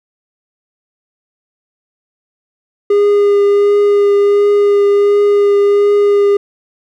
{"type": "tone with vibrato", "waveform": "triangle", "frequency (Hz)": 407.1, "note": "G#4", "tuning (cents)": -35, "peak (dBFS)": -5, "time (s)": [2.9, 6.37], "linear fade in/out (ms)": 5, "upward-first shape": "triangle", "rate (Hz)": 1.4, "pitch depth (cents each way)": 14, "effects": []}